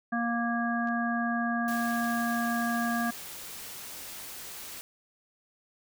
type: harmonic tone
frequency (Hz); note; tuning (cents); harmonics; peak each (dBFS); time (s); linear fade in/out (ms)
234.9; A#3; +13; 1 / 3 / 5 / 7; -29 / -33 / -36 / -33; 0.12-3.11; 10
type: clicks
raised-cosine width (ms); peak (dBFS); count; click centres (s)
0.2; -36; 2; 0.874 / 0.886
type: noise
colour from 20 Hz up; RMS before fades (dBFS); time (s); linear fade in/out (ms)
white; -42; 1.68-4.81; 0
effects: none